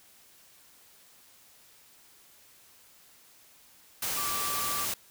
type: tone in noise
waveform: sine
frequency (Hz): 1165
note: D6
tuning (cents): -14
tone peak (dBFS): -34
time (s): 4.17-4.85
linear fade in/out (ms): 5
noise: white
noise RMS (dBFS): -32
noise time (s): 4.02-4.94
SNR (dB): -5
effects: white hiss -58 dBFS RMS until 5.1 s